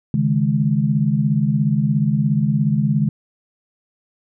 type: chord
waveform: sine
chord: C# suspended second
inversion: none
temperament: equal with one note detuned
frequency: 138.59 / 155.56 / 209.7 Hz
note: C#3 / D#3 / G#3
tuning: 0 / 0 / +17 cents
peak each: -19 dBFS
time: 0.14-3.09 s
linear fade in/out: 2 ms
effects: none